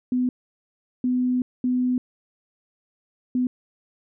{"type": "tone bursts at uneven times", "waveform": "sine", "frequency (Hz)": 250.8, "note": "B3", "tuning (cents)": 27, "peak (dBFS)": -19, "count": 4, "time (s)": [[0.12, 0.29], [1.04, 1.42], [1.64, 1.98], [3.35, 3.47]], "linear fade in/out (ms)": 2, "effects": []}